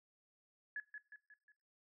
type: tone with echo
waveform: sine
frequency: 1700 Hz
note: G#6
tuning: 40 cents sharp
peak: -39 dBFS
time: 0.76-0.8 s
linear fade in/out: 2 ms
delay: 180 ms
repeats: 4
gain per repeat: -6 dB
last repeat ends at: 1.52 s
effects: noise-tail reverb RT60 0.4 s tail -22 dB re dry